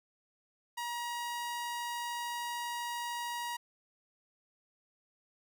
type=tone; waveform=sawtooth; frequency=953 Hz; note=A#5; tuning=38 cents sharp; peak=-32 dBFS; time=0.77-3.57 s; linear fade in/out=10 ms; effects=none